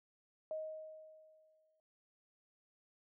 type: tone with exponential decay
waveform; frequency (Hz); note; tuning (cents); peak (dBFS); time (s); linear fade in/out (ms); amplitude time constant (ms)
sine; 627; D#5; +13; -37; 0.51-1.8; 1; 280
effects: none